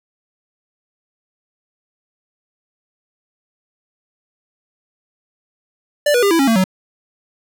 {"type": "tone with pitch steps", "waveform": "square", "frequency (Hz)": [587.3, 485.4, 401.1, 331.5, 274, 226.4, 187.14], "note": ["D5", "B4", "G4", "E4", "C#4", "A3", "F#3"], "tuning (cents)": [0, -30, 40, 10, -20, 50, 20], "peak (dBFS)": -12, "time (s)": [6.06, 6.641], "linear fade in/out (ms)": 5, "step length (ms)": 83, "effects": []}